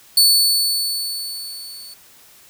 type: tone with level ramp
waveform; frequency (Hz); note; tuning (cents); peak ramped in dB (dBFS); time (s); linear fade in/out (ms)
sawtooth; 4460; C#8; +10; -6 to -33; 0.17-1.94; 5
effects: white hiss -48 dBFS RMS until 2.49 s